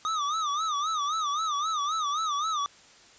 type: tone with vibrato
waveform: square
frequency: 1222 Hz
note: D#6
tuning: 32 cents flat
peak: -27 dBFS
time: 0.05-2.66 s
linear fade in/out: 0 ms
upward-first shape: sine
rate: 3.8 Hz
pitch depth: 130 cents each way
effects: white hiss -54 dBFS RMS until 3.18 s + resampled to 16000 Hz